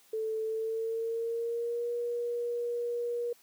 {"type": "tone with pitch glide", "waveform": "sine", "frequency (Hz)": [440, 477.1], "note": ["A4", "A#4"], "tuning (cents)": [0, 40], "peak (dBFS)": -30, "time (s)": [0.13, 3.33], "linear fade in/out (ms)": 5, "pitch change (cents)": 140, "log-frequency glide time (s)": [0.43, 1.91], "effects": ["white hiss -62 dBFS RMS until 3.42 s", "high-pass 150 Hz 12 dB/octave"]}